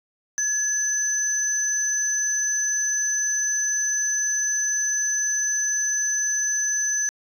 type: tone pair together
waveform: sine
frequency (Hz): 1703 / 6069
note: G#6 / F#8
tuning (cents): +43 / +43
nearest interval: octave + minor seventh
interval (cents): 2200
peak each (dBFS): -27 / -21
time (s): 0.38-7.09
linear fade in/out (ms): 0
effects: tanh soft clip ceiling -14 dBFS